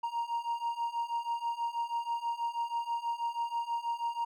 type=beating tone pair; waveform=triangle; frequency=932.3 / 938.5 Hz; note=A#5 / A#5; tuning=0 / +11 cents; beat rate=6.2 Hz; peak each=-34 / -32 dBFS; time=0.03-4.25 s; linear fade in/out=10 ms; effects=none